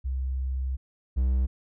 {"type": "tone pair in turn", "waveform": ["sine", "triangle"], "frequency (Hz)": [65.3, 64.03], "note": ["C2", "C2"], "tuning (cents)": [-3, -37], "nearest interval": "unison", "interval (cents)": 34, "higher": "first", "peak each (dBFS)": [-26, -19], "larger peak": "second", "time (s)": [[0.04, 0.77], [1.16, 1.47]], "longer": "first", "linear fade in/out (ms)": 20, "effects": []}